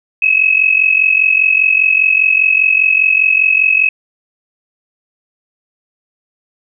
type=tone pair together; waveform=sine; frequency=2546 / 2591 Hz; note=D#7 / E7; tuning=+39 / -30 cents; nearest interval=unison; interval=31 cents; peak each=-11 dBFS; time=0.22-3.89 s; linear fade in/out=5 ms; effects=none